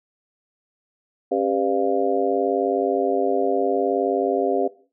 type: harmonic tone with a mistuned harmonic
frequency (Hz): 99.3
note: G2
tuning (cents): +23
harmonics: 3 / 4 / 5 / 6 / 7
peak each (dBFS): -26 / -23 / -24 / -27 / -25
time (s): 1.31-4.68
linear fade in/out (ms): 10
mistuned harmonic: 3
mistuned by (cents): -140
effects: noise-tail reverb RT60 0.4 s tail -18 dB re dry